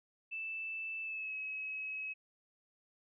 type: tone with pitch glide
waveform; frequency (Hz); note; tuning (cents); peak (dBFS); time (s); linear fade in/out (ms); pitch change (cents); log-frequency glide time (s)
sine; 2642 to 2562; E7 to E7; +3 to -50; -38; 0.31-2.14; 20; -53; 1.02-1.35
effects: none